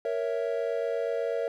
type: chord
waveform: triangle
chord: A# diminished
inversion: none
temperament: equal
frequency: 466.2 / 554.4 / 659.3 Hz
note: A#4 / C#5 / E5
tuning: 0 / 0 / 0 cents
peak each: -28 / -30 / -31 dBFS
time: 0.05-1.48 s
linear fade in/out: 2 ms
effects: none